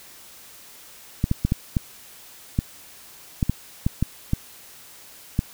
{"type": "clicks", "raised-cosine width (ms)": 5, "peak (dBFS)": -7, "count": 12, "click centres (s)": [1.241, 1.314, 1.45, 1.521, 1.768, 2.589, 3.428, 3.496, 3.865, 4.026, 4.334, 5.391], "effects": ["white hiss -46 dBFS RMS until 5.53 s"]}